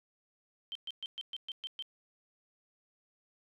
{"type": "tone bursts", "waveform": "sine", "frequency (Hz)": 3127, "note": "G7", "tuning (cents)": -5, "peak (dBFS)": -37, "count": 8, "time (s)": [0.72, 1.824], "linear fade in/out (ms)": 0, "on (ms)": 33, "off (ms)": 120, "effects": []}